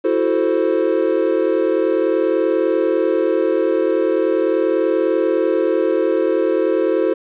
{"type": "chord", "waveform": "triangle", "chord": "F# half-diminished seventh", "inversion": "third", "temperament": "equal", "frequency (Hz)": [329.6, 370, 440, 523.3], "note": ["E4", "F#4", "A4", "C5"], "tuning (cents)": [0, 0, 0, 0], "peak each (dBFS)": -18, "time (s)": [0.04, 7.14], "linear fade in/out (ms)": 10, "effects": ["resampled to 8000 Hz", "8-bit"]}